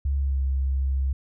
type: tone with pitch glide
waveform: sine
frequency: 69.3 to 67.02 Hz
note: C#2 to C2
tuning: 0 to +42 cents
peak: -21 dBFS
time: 0.05-1.13 s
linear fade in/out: 5 ms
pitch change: -58 cents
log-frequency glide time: 0.18-0.4 s
effects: none